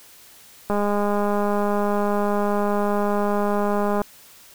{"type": "click train", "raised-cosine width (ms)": 1, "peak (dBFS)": -10, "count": 681, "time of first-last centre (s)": [0.7, 4.017], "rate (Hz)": 205, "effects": ["white hiss -48 dBFS RMS until 4.54 s"]}